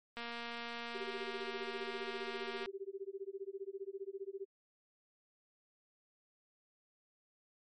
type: click train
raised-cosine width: 0.3 ms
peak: -28 dBFS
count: 586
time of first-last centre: 0.17-2.659 s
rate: 235 Hz
type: tone with tremolo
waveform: sine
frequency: 391.2 Hz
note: G4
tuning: 4 cents flat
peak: -38 dBFS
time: 0.94-4.46 s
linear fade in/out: 20 ms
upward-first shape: sine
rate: 15 Hz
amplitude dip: 100%
effects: MP3 48 kbps